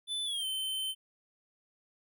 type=tone with pitch glide; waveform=square; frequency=3500 to 3082 Hz; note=A7 to G7; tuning=-10 to -30 cents; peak=-33 dBFS; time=0.07-0.95 s; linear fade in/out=50 ms; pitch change=-220 cents; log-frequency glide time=0.25-0.45 s; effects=none